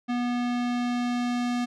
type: tone with low-pass filter sweep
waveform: square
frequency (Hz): 243.4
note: B3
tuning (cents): -25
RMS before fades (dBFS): -27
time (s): 0.08-1.66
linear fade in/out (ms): 20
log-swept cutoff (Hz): 3500 to 6500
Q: 0.73
effects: none